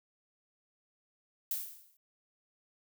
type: noise with exponential decay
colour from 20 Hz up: violet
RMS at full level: -32 dBFS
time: 1.51-1.97 s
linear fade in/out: 2 ms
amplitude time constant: 100 ms
effects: none